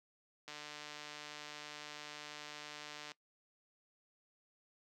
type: click train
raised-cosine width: 0.2 ms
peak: -30 dBFS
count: 394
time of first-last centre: 0.48-3.118 s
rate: 149 Hz
effects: noise-tail reverb RT60 0.1 s tail -20 dB re dry + high-pass 200 Hz 12 dB/octave